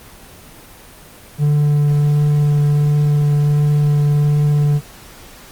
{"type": "tone with vibrato", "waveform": "triangle", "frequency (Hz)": 146.83, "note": "D3", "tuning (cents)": 0, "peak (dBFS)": -9, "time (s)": [1.38, 4.81], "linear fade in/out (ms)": 50, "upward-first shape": "triangle", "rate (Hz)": 1.4, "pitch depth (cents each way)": 10, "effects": ["pink hiss -40 dBFS RMS until 5.51 s", "Opus 24 kbps"]}